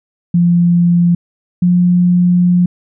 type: tone pair in turn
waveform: sine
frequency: 173.2 / 177.56 Hz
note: F3 / F3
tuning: -14 / +29 cents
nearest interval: unison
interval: 43 cents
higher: second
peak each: -7 dBFS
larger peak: neither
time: 0.34-1.15 / 1.62-2.66 s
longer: second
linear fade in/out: 5 ms
effects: none